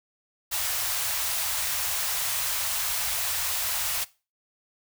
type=band-stop noise; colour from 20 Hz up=white; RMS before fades=-28 dBFS; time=0.51-4.05 s; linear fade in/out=20 ms; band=110 to 620 Hz; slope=24 dB/octave; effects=noise-tail reverb RT60 0.3 s tail -19 dB re dry